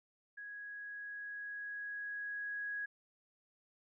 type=tone with level ramp; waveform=sine; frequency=1661.2 Hz; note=G#6; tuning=in tune; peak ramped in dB=-45 to -37 dBFS; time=0.37-2.86 s; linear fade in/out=10 ms; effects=none